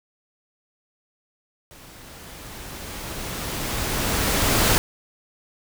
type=noise with level ramp; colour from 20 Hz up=pink; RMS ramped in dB=-46 to -17 dBFS; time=1.71-4.78 s; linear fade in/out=0 ms; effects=none